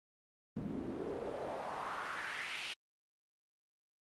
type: noise with band-pass filter sweep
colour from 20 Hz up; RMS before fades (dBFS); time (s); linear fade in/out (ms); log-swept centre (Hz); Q
pink; -41; 0.56-2.74; 10; 200 to 3100; 2.4
effects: Opus 32 kbps